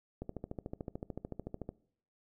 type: click train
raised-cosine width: 2 ms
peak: -26 dBFS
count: 21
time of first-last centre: 0.22-1.691 s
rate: 13.6 Hz
effects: noise-tail reverb RT60 0.6 s tail -21 dB re dry